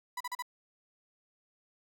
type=tone bursts; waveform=35% pulse; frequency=987.8 Hz; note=B5; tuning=in tune; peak=-33 dBFS; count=4; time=0.17-0.424 s; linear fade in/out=5 ms; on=35 ms; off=38 ms; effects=none